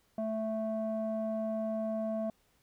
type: tone with low-pass filter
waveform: square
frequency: 220 Hz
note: A3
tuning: in tune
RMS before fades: -34 dBFS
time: 0.18-2.3 s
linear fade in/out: 2 ms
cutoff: 710 Hz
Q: 4.1
effects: pink hiss -71 dBFS RMS until 2.62 s